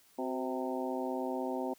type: harmonic tone with a mistuned harmonic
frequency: 130 Hz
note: C3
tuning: 11 cents flat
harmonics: 2 / 3 / 4 / 5 / 6 / 7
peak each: -37 / -39 / -40 / -41 / -42 / -42 dBFS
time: 0.18-1.74 s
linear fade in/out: 10 ms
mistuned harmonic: 3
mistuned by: -63 cents
effects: white hiss -64 dBFS RMS until 1.78 s